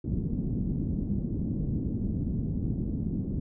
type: low-pass noise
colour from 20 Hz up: white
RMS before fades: -30 dBFS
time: 0.04-3.4 s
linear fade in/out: 5 ms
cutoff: 250 Hz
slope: 24 dB/octave
effects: none